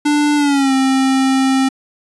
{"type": "tone with pitch glide", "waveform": "square", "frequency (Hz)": [294.8, 265.7], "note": ["D4", "C4"], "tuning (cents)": [7, 27], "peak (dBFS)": -12, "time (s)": [0.05, 1.69], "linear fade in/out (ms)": 10, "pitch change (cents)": -180, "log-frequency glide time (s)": [0.36, 0.73], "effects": ["resampled to 24000 Hz"]}